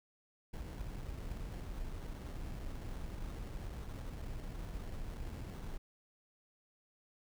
brown noise with sample-and-hold, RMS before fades -43 dBFS, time 0.53-5.78 s, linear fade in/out 10 ms, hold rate 2450 Hz, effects none

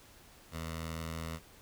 10% pulse tone with notch filter, 81.3 Hz, E2, 23 cents flat, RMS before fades -40 dBFS, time 0.51-1.4 s, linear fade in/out 50 ms, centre 350 Hz, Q 1, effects pink hiss -58 dBFS RMS until 1.61 s

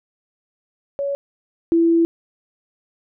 sine tone pair in turn, 561 / 333.6 Hz, C#5 / E4, +21 / +21 cents, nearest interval major sixth, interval 900 cents, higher first, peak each -20 / -12 dBFS, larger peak second, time 0.99-1.15 / 1.72-2.05 s, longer second, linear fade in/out 0 ms, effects none

